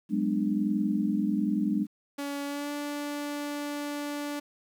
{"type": "chord", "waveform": "sine", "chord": "G# half-diminished seventh", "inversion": "third", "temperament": "just", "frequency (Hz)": [186.89, 207.7, 249.2, 299], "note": ["F#3", "G#3", "B3", "D4"], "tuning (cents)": [18, 0, 16, 31], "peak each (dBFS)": [-33, -27, -33, -30], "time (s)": [0.09, 1.87], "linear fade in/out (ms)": 50}
{"type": "tone with pitch glide", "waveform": "sawtooth", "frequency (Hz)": [283.4, 290.9], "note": ["C#4", "D4"], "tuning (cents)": [38, -16], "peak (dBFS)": -28, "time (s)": [2.18, 4.4], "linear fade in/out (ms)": 10, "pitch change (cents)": 46, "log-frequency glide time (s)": [2.45, 2.71]}
{"effects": ["10-bit"]}